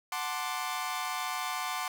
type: chord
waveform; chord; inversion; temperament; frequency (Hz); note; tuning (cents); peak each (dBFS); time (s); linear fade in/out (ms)
sawtooth; D dominant seventh; first; equal; 740 / 880 / 1046.5 / 1174.7; F#5 / A5 / C6 / D6; 0 / 0 / 0 / 0; -34 / -36 / -33 / -34; 0.12-1.88; 2
effects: none